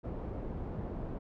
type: low-pass noise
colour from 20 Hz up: pink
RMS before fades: -39 dBFS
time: 0.03-1.19 s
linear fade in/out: 20 ms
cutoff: 570 Hz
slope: 12 dB/octave
effects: none